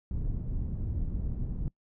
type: low-pass noise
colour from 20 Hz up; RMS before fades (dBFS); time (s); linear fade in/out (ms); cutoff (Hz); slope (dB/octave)
pink; -32; 0.11-1.68; 2; 140; 12
effects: noise-tail reverb RT60 0.1 s tail -24 dB re dry